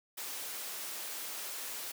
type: high-pass noise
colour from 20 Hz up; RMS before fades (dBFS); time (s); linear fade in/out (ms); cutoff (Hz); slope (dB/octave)
white; -41; 0.17-1.92; 10; 330; 12
effects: none